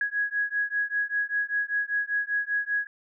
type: beating tone pair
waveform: sine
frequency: 1661.2 / 1666.3 Hz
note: G#6 / G#6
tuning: 0 / +5 cents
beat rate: 5.1 Hz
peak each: -28 / -28 dBFS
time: 0.01-2.87 s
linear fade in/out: 2 ms
effects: none